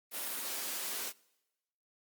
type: high-pass noise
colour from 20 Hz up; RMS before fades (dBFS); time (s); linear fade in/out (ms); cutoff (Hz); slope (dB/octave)
white; -38; 0.11-1.13; 50; 230; 24
effects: noise-tail reverb RT60 1.0 s tail -24 dB re dry + Opus 32 kbps